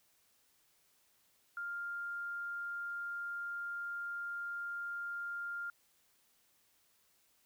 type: tone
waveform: sine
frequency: 1400 Hz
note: F6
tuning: 4 cents sharp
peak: -38 dBFS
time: 1.57-5.7 s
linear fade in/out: 2 ms
effects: white hiss -72 dBFS RMS until 7.45 s